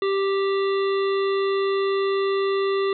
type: harmonic tone with a mistuned harmonic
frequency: 392 Hz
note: G4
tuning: in tune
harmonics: 1 / 3 / 5 / 7 / 9 / 10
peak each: -20 / -29 / -35 / -39 / -38 / -41 dBFS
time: 0.02-2.93 s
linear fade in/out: 2 ms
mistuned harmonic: 10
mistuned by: +43 cents
effects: none